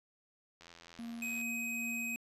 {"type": "click train", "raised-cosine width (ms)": 0.2, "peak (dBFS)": -36, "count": 69, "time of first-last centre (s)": [0.61, 1.413], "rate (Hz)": 84.7}
{"type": "tone with tremolo", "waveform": "triangle", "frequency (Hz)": 233.1, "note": "A#3", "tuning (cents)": 0, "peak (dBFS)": -38, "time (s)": [0.99, 2.16], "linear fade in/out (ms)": 0, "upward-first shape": "triangle", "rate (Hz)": 2.5, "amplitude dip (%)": 30}
{"type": "tone", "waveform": "square", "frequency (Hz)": 2523, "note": "D#7", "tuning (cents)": 23, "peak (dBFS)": -37, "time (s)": [1.22, 2.16], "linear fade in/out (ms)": 2}
{"effects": ["resampled to 32000 Hz", "11-bit"]}